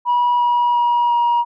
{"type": "tone with pitch steps", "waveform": "sine", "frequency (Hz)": [970, 963.9, 957.8, 951.7], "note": ["B5", "B5", "A#5", "A#5"], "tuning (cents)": [-31, -42, 47, 36], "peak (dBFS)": -11, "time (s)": [0.05, 1.45], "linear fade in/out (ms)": 50, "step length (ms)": 350, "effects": ["tanh soft clip ceiling -11 dBFS"]}